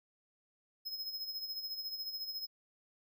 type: tone with tremolo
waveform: square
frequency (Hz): 5130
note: E8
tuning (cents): -48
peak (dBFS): -37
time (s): 0.85-2.47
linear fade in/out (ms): 20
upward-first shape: sine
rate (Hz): 14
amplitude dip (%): 60
effects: none